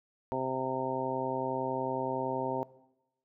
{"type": "harmonic tone", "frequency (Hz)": 130.81, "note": "C3", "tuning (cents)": 0, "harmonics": [1, 2, 3, 4, 5, 6, 7], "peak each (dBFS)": [-42, -38, -37, -37, -38, -42, -35], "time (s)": [0.32, 2.63], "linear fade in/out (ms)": 0, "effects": ["noise-tail reverb RT60 0.9 s tail -19 dB re dry"]}